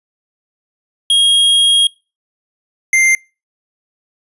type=tone pair in turn; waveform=square; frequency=3267 / 2095 Hz; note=G#7 / C7; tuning=-29 / +2 cents; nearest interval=minor sixth; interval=769 cents; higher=first; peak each=-9 dBFS; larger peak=neither; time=1.1-1.87 / 2.93-3.15 s; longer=first; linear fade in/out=2 ms; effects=noise-tail reverb RT60 0.3 s tail -25 dB re dry + resampled to 24000 Hz